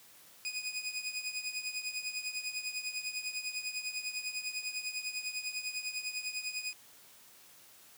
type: tone with tremolo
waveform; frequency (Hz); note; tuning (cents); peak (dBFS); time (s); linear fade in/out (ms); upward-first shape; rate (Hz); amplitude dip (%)
20% pulse; 2489; D#7; 0; -28; 0.45-6.73; 0; triangle; 10; 80
effects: white hiss -58 dBFS RMS until 7.97 s + high-pass 80 Hz 12 dB/octave